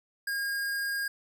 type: tone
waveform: square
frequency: 1623 Hz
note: G#6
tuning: 40 cents flat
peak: -30 dBFS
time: 0.27-1.08 s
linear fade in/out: 5 ms
effects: none